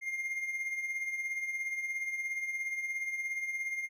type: tone with tremolo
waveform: triangle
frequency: 2117 Hz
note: C7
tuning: 20 cents sharp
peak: -29 dBFS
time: 0.01-3.89 s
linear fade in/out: 50 ms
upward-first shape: triangle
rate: 17 Hz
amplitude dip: 60%
effects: none